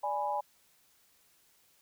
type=chord; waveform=sine; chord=G# diminished; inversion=second; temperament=equal; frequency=587.3 / 830.6 / 987.8 Hz; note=D5 / G#5 / B5; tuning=0 / 0 / 0 cents; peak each=-37 / -32 / -36 dBFS; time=0.03-0.41 s; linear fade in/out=10 ms; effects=white hiss -67 dBFS RMS until 1.81 s